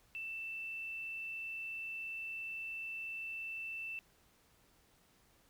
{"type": "tone with quantisation", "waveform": "sine", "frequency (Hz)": 2663, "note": "E7", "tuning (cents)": 17, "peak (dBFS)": -40, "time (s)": [0.15, 3.99], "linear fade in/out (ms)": 0, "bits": 11, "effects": ["pink hiss -69 dBFS RMS until 5.49 s"]}